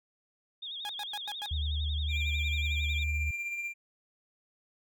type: tone with vibrato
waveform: sine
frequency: 3485 Hz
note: A7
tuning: 17 cents flat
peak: -37 dBFS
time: 0.62-3.04 s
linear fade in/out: 10 ms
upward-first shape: sine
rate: 11 Hz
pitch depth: 130 cents each way
type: tone bursts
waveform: sawtooth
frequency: 829 Hz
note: G#5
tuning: 3 cents flat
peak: -33 dBFS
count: 5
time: 0.85-1.46 s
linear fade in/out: 0 ms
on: 42 ms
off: 100 ms
type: tone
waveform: sine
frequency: 75.6 Hz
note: D#2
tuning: 49 cents flat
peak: -29 dBFS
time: 1.51-3.31 s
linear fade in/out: 5 ms
type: tone with tremolo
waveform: triangle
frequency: 2378 Hz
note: D7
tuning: 21 cents sharp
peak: -30 dBFS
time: 2.08-3.74 s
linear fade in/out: 50 ms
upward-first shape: sine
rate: 16 Hz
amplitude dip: 40%
effects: none